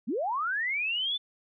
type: linear sweep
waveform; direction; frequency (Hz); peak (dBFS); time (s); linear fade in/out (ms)
sine; up; 182.1 to 3547; -27; 0.07-1.18; 20
effects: none